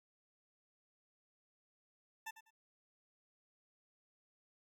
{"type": "tone with echo", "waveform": "20% pulse", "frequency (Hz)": 887, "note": "A5", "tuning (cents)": 14, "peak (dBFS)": -38, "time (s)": [2.26, 2.31], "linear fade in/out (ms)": 10, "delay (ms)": 99, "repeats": 2, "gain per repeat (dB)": -13, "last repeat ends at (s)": 2.508, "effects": []}